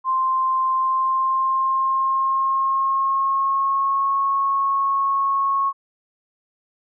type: tone with pitch glide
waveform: sine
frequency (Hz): 1046.5 to 1097.3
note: C6 to C#6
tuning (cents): 0 to -18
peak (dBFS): -17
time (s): 0.04-5.73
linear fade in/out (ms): 50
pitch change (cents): +82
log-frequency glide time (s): 0.72-4.17
effects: none